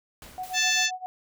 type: noise with exponential decay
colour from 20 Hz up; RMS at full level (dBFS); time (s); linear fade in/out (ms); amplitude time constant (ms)
pink; -43; 0.22-0.96; 1; 160
type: tone with tremolo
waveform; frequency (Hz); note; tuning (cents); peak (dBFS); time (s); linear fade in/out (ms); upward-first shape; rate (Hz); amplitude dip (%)
sine; 740; F#5; 0; -29; 0.38-1.06; 0; sine; 7.7; 90
type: noise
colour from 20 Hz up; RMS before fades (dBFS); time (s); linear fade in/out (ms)
white; -45; 0.43-0.86; 5
type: harmonic tone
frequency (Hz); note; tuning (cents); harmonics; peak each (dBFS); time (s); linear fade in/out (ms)
880; A5; 0; 2 / 3 / 4 / 5 / 6 / 7 / 8; -27 / -27 / -28 / -31 / -33 / -28 / -34; 0.53-0.91; 50
effects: none